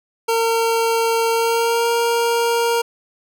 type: tone with pitch glide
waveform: 25% pulse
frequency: 457 to 467.4 Hz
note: A#4 to A#4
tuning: -34 to +5 cents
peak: -12 dBFS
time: 0.28-2.82 s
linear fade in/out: 10 ms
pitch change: +39 cents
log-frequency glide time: 1.31-1.9 s
effects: none